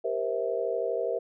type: chord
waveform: sine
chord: C dominant seventh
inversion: second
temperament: just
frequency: 392.4 / 470.9 / 523.3 / 654.1 Hz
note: G4 / Bb4 / C5 / E5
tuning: +2 / +18 / 0 / -14 cents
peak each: -34 / -30 / -33 / -32 dBFS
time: 0.04-1.19 s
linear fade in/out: 10 ms
effects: none